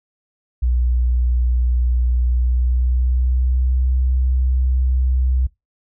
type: tone with pitch glide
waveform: sine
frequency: 61 to 63.85 Hz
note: B1 to C2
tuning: -21 to -42 cents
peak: -14 dBFS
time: 0.62-5.47 s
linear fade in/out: 10 ms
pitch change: +79 cents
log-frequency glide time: 2.21-3.92 s
effects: noise-tail reverb RT60 0.2 s tail -22 dB re dry